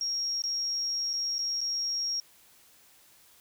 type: tone with dropouts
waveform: sine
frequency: 5588 Hz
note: F8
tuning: in tune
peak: -28 dBFS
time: 0.01-2.2 s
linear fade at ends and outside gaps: 1 ms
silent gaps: 0.42-0.438 / 1.132-1.136 / 1.383-1.39 / 1.607-1.613 s
effects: white hiss -59 dBFS RMS until 3.4 s